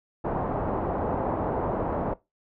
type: low-pass noise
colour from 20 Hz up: white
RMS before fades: -28 dBFS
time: 0.24-2.14 s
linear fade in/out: 10 ms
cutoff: 880 Hz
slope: 24 dB/octave
effects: noise-tail reverb RT60 0.2 s tail -19 dB re dry